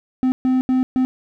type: tone bursts at uneven times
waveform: triangle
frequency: 257.5 Hz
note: C4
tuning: 28 cents flat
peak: -12 dBFS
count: 4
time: 0.23-0.32 / 0.45-0.61 / 0.69-0.83 / 0.96-1.05 s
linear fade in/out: 0 ms
effects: none